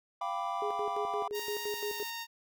triangle chord, G dominant seventh, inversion third, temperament equal with one note detuned, 693.6 / 784 / 987.8 / 1174.7 Hz, F5 / G5 / B5 / D6, -12 / 0 / 0 / 0 cents, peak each -36 dBFS, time 0.21-1.28 s, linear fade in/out 5 ms
sine tone with tremolo, 415.3 Hz, G#4, in tune, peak -33 dBFS, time 0.62-2.03 s, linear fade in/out 2 ms, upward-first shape square, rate 5.8 Hz, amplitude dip 80%
10% pulse tone with pitch glide, 932.3 to 923.7 Hz, A#5 to A#5, 0 to -16 cents, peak -29 dBFS, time 1.32-2.27 s, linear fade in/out 50 ms, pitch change -16 cents, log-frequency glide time 1.66-2 s
blue noise, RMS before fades -46 dBFS, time 1.35-2.1 s, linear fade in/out 0 ms
effects none

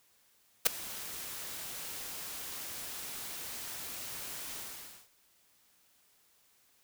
white noise with ADSR envelope, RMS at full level -21 dBFS, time 0.65-5.09 s, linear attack 16 ms, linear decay 7 ms, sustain -21 dB, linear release 520 ms, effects white hiss -68 dBFS RMS until 6.83 s

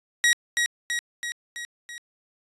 sawtooth tone with echo, 1903 Hz, A#6, 35 cents sharp, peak -13 dBFS, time 0.24-0.33 s, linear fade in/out 0 ms, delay 330 ms, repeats 5, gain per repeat -4 dB, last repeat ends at 1.98 s, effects resampled to 24000 Hz

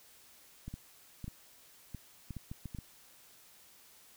clicks, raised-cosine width 5 ms, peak -29 dBFS, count 11, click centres 0.68 / 0.74 / 1.243 / 1.28 / 1.947 / 2.307 / 2.367 / 2.515 / 2.657 / 2.748 / 2.787 s, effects white hiss -60 dBFS RMS until 4.16 s

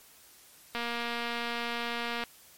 click train, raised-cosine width 0.3 ms, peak -18 dBFS, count 352, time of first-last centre 0.75-2.237 s, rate 236 Hz, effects white hiss -56 dBFS RMS until 2.57 s + MP3 64 kbps

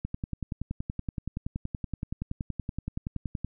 click train, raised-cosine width 5 ms, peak -19 dBFS, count 37, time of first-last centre 0.05-3.446 s, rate 10.6 Hz, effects none

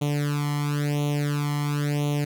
sawtooth tone with flanger, 145.9 Hz, D3, 11 cents flat, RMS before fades -25 dBFS, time 0.01-2.25 s, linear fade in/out 10 ms, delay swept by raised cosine 0.3 to 0.97 ms, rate 0.97 Hz, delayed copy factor +0.9, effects none

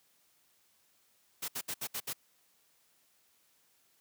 white noise bursts, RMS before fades -37 dBFS, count 6, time 1.42-2.133 s, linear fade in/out 10 ms, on 63 ms, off 67 ms, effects white hiss -70 dBFS RMS until 4 s + high-pass 80 Hz 12 dB/octave

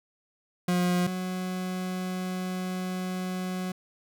40% pulse tone pair in turn, 178.7 / 184.04 Hz, F3 / F#3, +40 / -9 cents, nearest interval minor second, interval 51 cents, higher second, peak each -22 / -29 dBFS, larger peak first, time 0.68-1.07 / 1.07-3.72 s, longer second, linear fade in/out 5 ms, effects none

